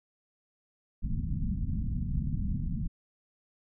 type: low-pass noise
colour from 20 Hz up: pink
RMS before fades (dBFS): -31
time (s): 1.02-2.88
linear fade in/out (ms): 20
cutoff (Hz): 230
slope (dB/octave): 48
effects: none